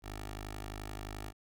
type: tone with notch filter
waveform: 10% pulse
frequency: 51.5 Hz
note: G#1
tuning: 14 cents flat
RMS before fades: -43 dBFS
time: 0.02-1.33 s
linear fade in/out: 50 ms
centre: 180 Hz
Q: 0.7
effects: none